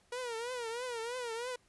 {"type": "tone with vibrato", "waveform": "sawtooth", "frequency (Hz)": 477.6, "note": "A#4", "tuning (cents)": 42, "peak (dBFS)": -33, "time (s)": [0.12, 1.56], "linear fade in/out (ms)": 5, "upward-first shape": "triangle", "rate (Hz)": 3.1, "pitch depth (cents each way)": 130, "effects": ["pink hiss -69 dBFS RMS until 1.68 s", "resampled to 24000 Hz"]}